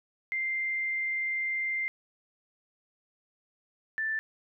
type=tone pair in turn; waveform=sine; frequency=2093 / 1766 Hz; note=C7 / A6; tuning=0 / +6 cents; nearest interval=minor third; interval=294 cents; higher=first; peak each=-28 dBFS; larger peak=neither; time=0.32-1.88 / 3.98-4.19 s; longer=first; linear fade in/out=0 ms; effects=none